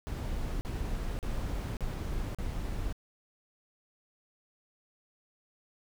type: noise bursts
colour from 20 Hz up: brown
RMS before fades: -34 dBFS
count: 5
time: 0.07-2.926 s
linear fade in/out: 0 ms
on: 540 ms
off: 39 ms
effects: none